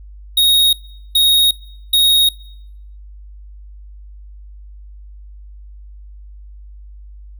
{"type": "tone bursts", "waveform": "square", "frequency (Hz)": 3753, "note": "A#7", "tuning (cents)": 11, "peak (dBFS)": -10, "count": 3, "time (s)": [0.37, 2.29], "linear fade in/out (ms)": 5, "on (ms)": 360, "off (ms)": 420, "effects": ["noise-tail reverb RT60 0.8 s tail -23 dB re dry", "added 50 Hz sine -34 dBFS peak until 7.39 s"]}